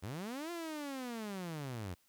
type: linear two-way sweep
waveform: sawtooth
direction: up then down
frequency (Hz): 82.41 to 349.2 to 82.41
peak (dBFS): -36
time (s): 0.02-1.95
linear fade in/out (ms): 20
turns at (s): 0.51
effects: white hiss -72 dBFS RMS until 2.08 s